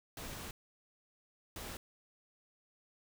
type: noise bursts at uneven times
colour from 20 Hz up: pink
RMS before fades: -45 dBFS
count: 2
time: 0.17-0.51 / 1.56-1.77 s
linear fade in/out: 2 ms
effects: none